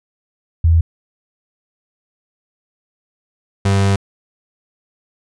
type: tone pair in turn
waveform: sine / 35% pulse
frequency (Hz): 82.41 / 98.37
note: E2 / G2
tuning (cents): 0 / +7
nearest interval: minor third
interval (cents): 307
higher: second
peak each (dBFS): -8 / -10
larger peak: first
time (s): 0.64-0.81 / 3.65-3.96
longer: second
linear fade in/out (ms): 5
effects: resampled to 22050 Hz